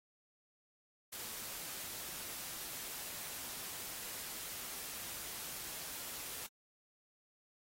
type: noise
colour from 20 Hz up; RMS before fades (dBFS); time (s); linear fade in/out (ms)
white; -45; 1.12-6.47; 10
effects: AAC 48 kbps